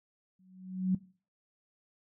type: tone with exponential growth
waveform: sine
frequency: 186.1 Hz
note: F#3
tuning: 10 cents sharp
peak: -22 dBFS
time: 0.39-0.95 s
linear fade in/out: 5 ms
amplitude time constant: 120 ms
effects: noise-tail reverb RT60 0.4 s tail -20 dB re dry